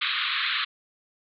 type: band-pass noise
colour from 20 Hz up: white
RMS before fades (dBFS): -27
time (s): 0.01-0.65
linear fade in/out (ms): 10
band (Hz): 1100 to 4100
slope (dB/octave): 96
effects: none